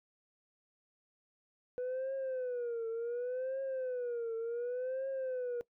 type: tone with vibrato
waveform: sine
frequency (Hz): 493.9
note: B4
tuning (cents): 0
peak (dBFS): -32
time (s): 1.78-5.61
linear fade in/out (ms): 0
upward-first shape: triangle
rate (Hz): 0.68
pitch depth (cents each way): 160
effects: noise-tail reverb RT60 0.1 s tail -21 dB re dry + tanh soft clip ceiling -33 dBFS